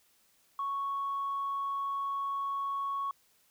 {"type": "tone", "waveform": "sine", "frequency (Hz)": 1108.7, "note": "C#6", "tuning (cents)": 0, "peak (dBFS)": -30, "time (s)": [0.59, 3.11], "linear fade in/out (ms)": 2, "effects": ["tanh soft clip ceiling -27 dBFS", "white hiss -68 dBFS RMS until 3.5 s"]}